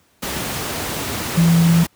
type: tone in noise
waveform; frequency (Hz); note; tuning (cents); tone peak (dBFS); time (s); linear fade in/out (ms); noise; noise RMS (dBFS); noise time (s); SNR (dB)
sine; 167.7; E3; +30; -10; 1.37-1.84; 10; pink; -24; 0.22-1.87; +11
effects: pink hiss -58 dBFS RMS until 1.95 s + high-pass 80 Hz 12 dB/octave